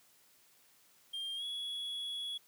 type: tone with pitch glide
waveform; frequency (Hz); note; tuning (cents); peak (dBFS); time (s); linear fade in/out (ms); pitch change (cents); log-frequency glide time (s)
triangle; 3198 to 3365; G7 to G#7; +34 to +22; -36; 1.13-2.38; 10; +88; 1.36-1.44
effects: white hiss -66 dBFS RMS until 2.47 s + high-pass 100 Hz 12 dB/octave